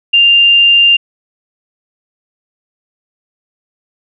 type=tone; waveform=sine; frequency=2794 Hz; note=F7; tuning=in tune; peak=-4 dBFS; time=0.13-0.97 s; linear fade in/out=10 ms; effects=none